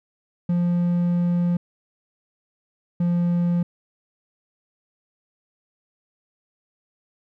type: tone pair in turn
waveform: triangle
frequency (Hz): 174.61 / 173.78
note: F3 / F3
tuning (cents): 0 / -8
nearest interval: unison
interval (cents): 8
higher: first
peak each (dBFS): -16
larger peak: neither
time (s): 0.49-1.57 / 3-3.63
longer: first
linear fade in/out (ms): 5
effects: none